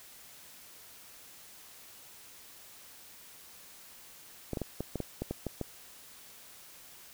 clicks, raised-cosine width 2 ms, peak -20 dBFS, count 10, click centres 4.533 / 4.572 / 4.617 / 4.806 / 4.957 / 5.003 / 5.22 / 5.31 / 5.467 / 5.613 s, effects white hiss -53 dBFS RMS until 7.13 s

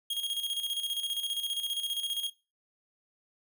45% pulse tone with tremolo, 3263 Hz, G#7, 31 cents flat, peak -29 dBFS, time 0.1-2.3 s, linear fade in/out 5 ms, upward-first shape square, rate 15 Hz, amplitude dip 60%, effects noise-tail reverb RT60 0.3 s tail -21 dB re dry

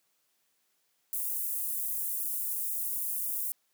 pink high-pass noise, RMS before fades -33 dBFS, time 1.13-3.52 s, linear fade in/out 0 ms, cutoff 11000 Hz, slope 24 dB/octave, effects white hiss -74 dBFS RMS until 3.73 s + high-pass 150 Hz 12 dB/octave

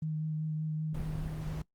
sine tone with vibrato, 155.56 Hz, D#3, in tune, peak -31 dBFS, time 0.02-1 s, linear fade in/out 5 ms, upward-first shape sine, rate 5.2 Hz, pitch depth 14 cents each way
sine tone, 155.56 Hz, D#3, in tune, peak -36 dBFS, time 0.93-1.62 s, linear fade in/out 2 ms
brown noise, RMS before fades -39 dBFS, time 0.94-1.62 s, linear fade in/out 5 ms
effects noise-tail reverb RT60 0.1 s tail -20 dB re dry + Opus 32 kbps

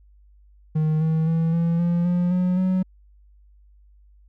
triangle tone with pitch steps, 155.56 / 159.56 / 163.67 / 167.88 / 172.21 / 176.64 / 181.19 / 185.85 Hz, D#3 / D#3 / E3 / E3 / F3 / F3 / F#3 / F#3, 0 / +44 / -12 / +32 / -24 / +20 / -36 / +8 cents, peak -16 dBFS, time 0.75-2.83 s, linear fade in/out 10 ms, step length 260 ms, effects added 50 Hz sine -50 dBFS peak until 4.28 s

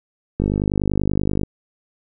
click train, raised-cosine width 3 ms, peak -7 dBFS, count 53, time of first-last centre 0.4-1.434 s, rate 50.3 Hz, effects none

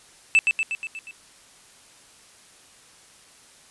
triangle tone with echo, 2637 Hz, E7, in tune, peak -11 dBFS, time 0.35-0.39 s, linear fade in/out 0 ms, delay 120 ms, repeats 6, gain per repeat -4 dB, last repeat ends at 1.11 s, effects white hiss -52 dBFS RMS until 3.7 s + resampled to 24000 Hz

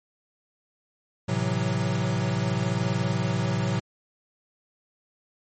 square chord, F# half-diminished seventh, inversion first, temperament equal, 110 / 130.81 / 164.81 / 185 Hz, A2 / C3 / E3 / F#3, 0 / 0 / 0 / 0 cents, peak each -29 / -29 / -32 / -30 dBFS, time 1.28-3.8 s, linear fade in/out 10 ms, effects MP3 32 kbps

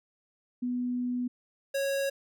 sine / square tone pair in turn, 246.9 / 550.8 Hz, B3 / C#5, 0 / -11 cents, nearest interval octave + major second, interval 1389 cents, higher second, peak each -28 / -28 dBFS, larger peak neither, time 0.62-1.28 / 1.74-2.1 s, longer first, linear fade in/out 10 ms, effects none

